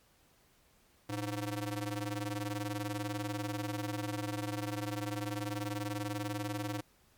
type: ring-modulated tone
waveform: sawtooth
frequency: 207.7 Hz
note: G#3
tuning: in tune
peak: -28 dBFS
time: 1.09-6.81 s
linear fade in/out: 10 ms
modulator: 93.7 Hz
effects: pink hiss -67 dBFS RMS until 7.17 s + MP3 96 kbps